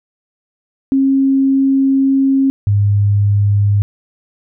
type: tone pair in turn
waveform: sine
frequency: 270.2 / 101.89 Hz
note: C#4 / G#2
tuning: -44 / -33 cents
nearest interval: octave + perfect fourth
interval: 1689 cents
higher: first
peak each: -9 dBFS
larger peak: neither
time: 0.92-2.5 / 2.67-3.82 s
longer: first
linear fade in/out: 0 ms
effects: none